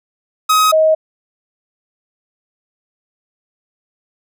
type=tone pair in turn; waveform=45% pulse / sine; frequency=1265 / 630.8 Hz; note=D#6 / D#5; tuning=+28 / +24 cents; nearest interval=octave; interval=1204 cents; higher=first; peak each=-9 / -8 dBFS; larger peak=second; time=0.49-0.72 / 0.72-0.95 s; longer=neither; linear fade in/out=10 ms; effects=none